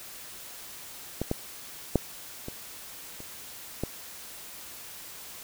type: clicks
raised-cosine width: 2 ms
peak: -15 / -13 / -7 / -22 / -29 / -15 dBFS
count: 6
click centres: 1.216 / 1.314 / 1.957 / 2.484 / 3.204 / 3.836 s
effects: white hiss -44 dBFS RMS until 5.43 s